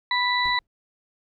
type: harmonic tone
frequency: 987.8 Hz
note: B5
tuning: in tune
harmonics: 1 / 2 / 4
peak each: -24 / -24 / -26 dBFS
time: 0.11-0.59 s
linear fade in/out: 2 ms
type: noise with exponential decay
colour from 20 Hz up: brown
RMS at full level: -36 dBFS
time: 0.45-0.67 s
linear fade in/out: 1 ms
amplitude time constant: 46 ms
effects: none